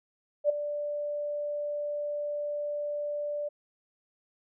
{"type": "tone with ADSR envelope", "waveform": "sine", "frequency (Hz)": 587.3, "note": "D5", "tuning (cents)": 0, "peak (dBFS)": -18, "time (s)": [0.44, 3.49], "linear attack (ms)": 55, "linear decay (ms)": 9, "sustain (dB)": -12, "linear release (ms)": 13, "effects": []}